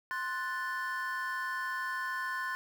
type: chord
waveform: triangle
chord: F# diminished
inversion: second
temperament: equal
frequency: 1046.5 / 1480 / 1760 Hz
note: C6 / F#6 / A6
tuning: 0 / 0 / 0 cents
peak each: -35 / -36 / -35 dBFS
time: 0.11-2.55 s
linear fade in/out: 0 ms
effects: tanh soft clip ceiling -23 dBFS + 9-bit